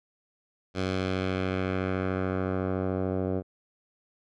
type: tone with low-pass filter sweep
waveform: 10% pulse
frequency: 93.7 Hz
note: F#2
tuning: 22 cents sharp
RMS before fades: -29 dBFS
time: 0.74-3.43 s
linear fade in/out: 50 ms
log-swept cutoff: 4900 to 610 Hz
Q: 1.1
effects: none